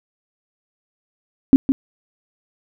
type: tone with echo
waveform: sine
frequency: 269.1 Hz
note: C4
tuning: 49 cents sharp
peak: -4 dBFS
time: 1.53-1.56 s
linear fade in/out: 0 ms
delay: 160 ms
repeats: 1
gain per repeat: -8 dB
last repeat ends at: 1.72 s
effects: none